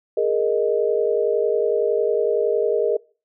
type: chord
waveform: sine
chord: Ab suspended second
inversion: none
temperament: equal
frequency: 415.3 / 466.2 / 622.3 Hz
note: Ab4 / Bb4 / Eb5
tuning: 0 / 0 / 0 cents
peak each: -21 / -20 / -24 dBFS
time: 0.17-2.97 s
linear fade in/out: 5 ms
effects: noise-tail reverb RT60 0.4 s tail -25 dB re dry